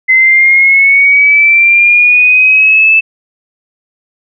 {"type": "linear sweep", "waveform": "sine", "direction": "up", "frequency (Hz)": [2047, 2637], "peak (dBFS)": -3, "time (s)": [0.08, 3.01], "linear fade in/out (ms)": 20, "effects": []}